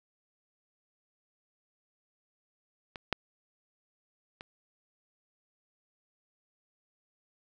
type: clicks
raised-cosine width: 0.3 ms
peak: -24 / -11 / -26 dBFS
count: 3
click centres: 2.958 / 3.127 / 4.409 s
effects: none